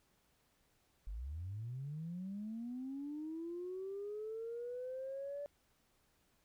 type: linear sweep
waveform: sine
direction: up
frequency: 44.48 to 581 Hz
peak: -40 dBFS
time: 1.07-5.46 s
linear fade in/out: 0 ms
effects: tanh soft clip ceiling -36 dBFS + pink hiss -75 dBFS RMS until 6.44 s